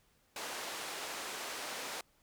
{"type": "band-pass noise", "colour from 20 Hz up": "pink", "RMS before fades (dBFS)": -42, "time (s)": [0.36, 2.01], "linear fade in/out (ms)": 2, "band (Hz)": [500, 9800], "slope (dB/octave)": 12, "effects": ["pink hiss -71 dBFS RMS until 2.22 s"]}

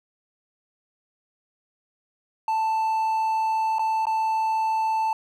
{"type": "tone with dropouts", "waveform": "triangle", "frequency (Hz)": 883, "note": "A5", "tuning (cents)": 6, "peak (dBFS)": -19, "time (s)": [2.48, 5.13], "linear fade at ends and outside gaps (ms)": 2, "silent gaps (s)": [[3.785, 3.793], [4.055, 4.068]], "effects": []}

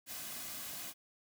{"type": "noise with comb filter", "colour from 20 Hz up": "white", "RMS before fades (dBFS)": -44, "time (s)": [0.06, 0.94], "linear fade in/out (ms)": 50, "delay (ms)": 2.2, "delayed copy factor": -0.5, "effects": []}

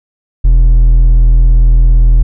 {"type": "tone with hard clipping", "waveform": "sine", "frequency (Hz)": 41.2, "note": "E1", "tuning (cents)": 0, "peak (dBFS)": -4, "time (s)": [0.44, 2.23], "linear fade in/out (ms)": 10, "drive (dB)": 4, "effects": []}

